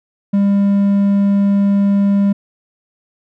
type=tone; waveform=triangle; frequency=200 Hz; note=G3; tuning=35 cents sharp; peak=-8 dBFS; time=0.33-2.33 s; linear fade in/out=10 ms; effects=none